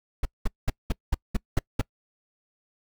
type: noise bursts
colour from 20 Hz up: brown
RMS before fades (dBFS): -21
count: 8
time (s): 0.23-1.814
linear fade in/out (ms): 5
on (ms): 23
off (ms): 200
effects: noise-tail reverb RT60 0.1 s tail -26 dB re dry